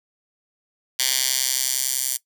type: tone with high-pass filter sweep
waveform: 10% pulse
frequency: 130.81 Hz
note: C3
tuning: in tune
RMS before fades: -23 dBFS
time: 0.99-2.17 s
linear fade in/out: 5 ms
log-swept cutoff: 3900 to 7800 Hz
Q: 1
effects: noise-tail reverb RT60 0.1 s tail -19 dB re dry